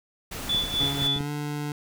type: noise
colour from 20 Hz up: pink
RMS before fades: -35 dBFS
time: 0.31-1.08 s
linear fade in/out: 10 ms
type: tone with tremolo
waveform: sine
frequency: 3462 Hz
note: A7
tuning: 29 cents flat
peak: -21 dBFS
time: 0.49-1.19 s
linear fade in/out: 5 ms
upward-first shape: sine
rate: 3.8 Hz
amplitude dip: 75%
type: clicks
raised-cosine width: 3 ms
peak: -21 dBFS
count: 7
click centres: 0.548 / 0.638 / 0.741 / 0.833 / 1.021 / 1.163 / 1.207 s
type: tone with pitch glide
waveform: 25% pulse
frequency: 140 to 147.3 Hz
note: C#3 to D3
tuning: +18 to +6 cents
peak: -25 dBFS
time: 0.8-1.72 s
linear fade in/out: 2 ms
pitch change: +88 cents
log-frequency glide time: 1.14-1.3 s
effects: none